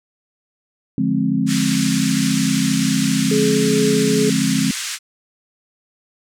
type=chord; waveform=sine; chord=D half-diminished seventh; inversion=none; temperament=just; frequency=146.83 / 176.2 / 211.4 / 264.3 Hz; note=D3 / F3 / Ab3 / C4; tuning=0 / +16 / +31 / +18 cents; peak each=-24 / -22 / -20 / -19 dBFS; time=0.98-4.71 s; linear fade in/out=2 ms
type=band-pass noise; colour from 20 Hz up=white; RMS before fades=-26 dBFS; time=1.46-4.99 s; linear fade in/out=50 ms; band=1400 to 8500 Hz; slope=24 dB/octave
type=tone with tremolo; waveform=sine; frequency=423.3 Hz; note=G#4; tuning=33 cents sharp; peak=-16 dBFS; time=3.31-4.3 s; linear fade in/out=5 ms; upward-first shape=sine; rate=2.3 Hz; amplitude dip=25%
effects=none